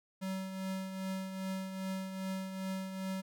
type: tone with tremolo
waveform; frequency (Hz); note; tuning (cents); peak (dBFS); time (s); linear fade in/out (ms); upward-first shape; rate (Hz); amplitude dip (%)
square; 190; F#3; +46; -35; 0.21-3.22; 20; triangle; 2.5; 55
effects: none